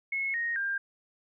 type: tone with pitch steps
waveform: sine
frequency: 2181 / 1866.1 / 1596.6 Hz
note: C#7 / A#6 / G6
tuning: -29 / +1 / +31 cents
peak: -28 dBFS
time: 0.12-0.78 s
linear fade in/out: 5 ms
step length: 220 ms
effects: none